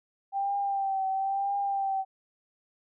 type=tone with vibrato; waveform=sine; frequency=784 Hz; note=G5; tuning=in tune; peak=-26 dBFS; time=0.32-2.05 s; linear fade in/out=50 ms; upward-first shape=triangle; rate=1 Hz; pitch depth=45 cents each way; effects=none